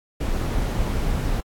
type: noise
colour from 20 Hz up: brown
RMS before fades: -23 dBFS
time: 0.2-1.41 s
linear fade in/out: 10 ms
effects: AAC 64 kbps